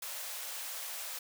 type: high-pass noise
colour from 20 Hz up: white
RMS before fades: -41 dBFS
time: 0.02-1.19 s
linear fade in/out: 5 ms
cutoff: 480 Hz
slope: 96 dB/octave
effects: none